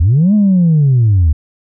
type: linear two-way sweep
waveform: sine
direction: up then down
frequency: 72 to 214.6 to 72 Hz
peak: -5 dBFS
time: 0-1.33 s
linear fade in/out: 10 ms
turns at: 0.34 s
effects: tanh soft clip ceiling -4 dBFS